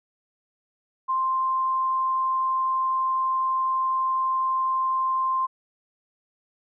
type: tone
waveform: sine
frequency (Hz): 1048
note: C6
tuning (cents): +2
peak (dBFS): -21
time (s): 1.08-5.47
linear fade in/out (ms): 20
effects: none